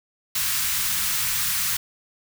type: band-stop noise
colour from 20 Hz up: white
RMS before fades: -24 dBFS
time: 0.35-1.77 s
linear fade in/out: 5 ms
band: 170 to 1100 Hz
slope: 24 dB/octave
effects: none